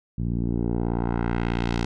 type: tone with low-pass filter sweep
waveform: 10% pulse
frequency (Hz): 58.27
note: A#1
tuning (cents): 0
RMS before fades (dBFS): -25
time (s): 0.18-1.85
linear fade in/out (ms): 5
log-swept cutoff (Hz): 160 to 5700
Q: 1.1
effects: none